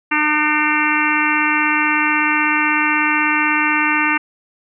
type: harmonic tone with a mistuned harmonic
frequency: 302.7 Hz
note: D#4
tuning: 48 cents flat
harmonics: 1 / 3 / 4 / 5 / 6 / 7 / 8 / 9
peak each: -22 / -22 / -22 / -22 / -22 / -22 / -22 / -22 dBFS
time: 0.11-4.18 s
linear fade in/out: 10 ms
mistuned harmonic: 8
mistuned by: -55 cents
effects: none